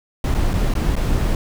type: noise with dropouts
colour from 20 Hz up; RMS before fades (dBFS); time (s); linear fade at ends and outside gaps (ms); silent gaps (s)
brown; -18; 0.24-1.35; 2; 0.343-0.347 / 0.534-0.538 / 0.739-0.752 / 0.955-0.964
effects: none